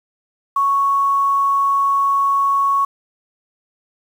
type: tone with quantisation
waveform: sine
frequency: 1108.7 Hz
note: C#6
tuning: in tune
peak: -13 dBFS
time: 0.56-2.85 s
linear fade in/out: 5 ms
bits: 7
effects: none